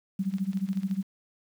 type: tone with tremolo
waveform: sine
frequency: 192.5 Hz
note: G3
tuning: 31 cents flat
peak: -23 dBFS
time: 0.19-1.03 s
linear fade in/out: 5 ms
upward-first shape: sine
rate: 14 Hz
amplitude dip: 90%
type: clicks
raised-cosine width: 0.2 ms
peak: -31 dBFS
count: 9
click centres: 0.339 / 0.384 / 0.532 / 0.573 / 0.689 / 0.731 / 0.773 / 0.833 / 0.912 s
effects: 9-bit